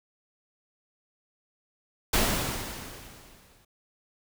pink noise with exponential decay, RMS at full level -22 dBFS, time 2.13-3.65 s, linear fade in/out 5 ms, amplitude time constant 330 ms, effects none

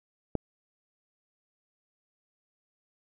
click, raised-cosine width 2 ms, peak -14 dBFS, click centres 0.353 s, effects none

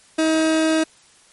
30% pulse tone, 317.8 Hz, D#4, 37 cents sharp, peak -13 dBFS, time 0.18-0.84 s, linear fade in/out 10 ms, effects white hiss -52 dBFS RMS until 1.32 s + MP3 48 kbps

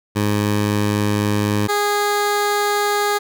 15% pulse tone pair in turn, 103.83 / 412 Hz, G#2 / G#4, 0 / -14 cents, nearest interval 2 octaves, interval 2386 cents, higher second, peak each -10 dBFS, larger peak neither, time 0.15-1.68 / 1.68-3.19 s, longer first, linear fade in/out 20 ms, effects none

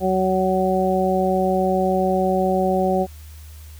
harmonic tone, 187.3 Hz, F#3, 21 cents sharp, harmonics 1 / 2 / 3 / 4, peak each -22 / -22 / -22 / -22 dBFS, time 0-3.07 s, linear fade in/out 50 ms, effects added 76 Hz sine -37 dBFS peak until 3.79 s + white hiss -49 dBFS RMS until 3.79 s

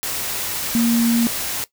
sine tone in noise, 233.1 Hz, A#3, in tune, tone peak -14 dBFS, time 0.75-1.27 s, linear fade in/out 0 ms, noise white, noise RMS -25 dBFS, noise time 0.03-1.64 s, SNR +8 dB, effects noise-tail reverb RT60 0.1 s tail -17 dB re dry

